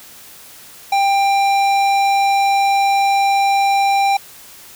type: tone with tanh clipping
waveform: sine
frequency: 792 Hz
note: G5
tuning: 18 cents sharp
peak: -14 dBFS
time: 0.92-4.17 s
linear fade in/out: 5 ms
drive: 16 dB
effects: white hiss -40 dBFS RMS until 4.75 s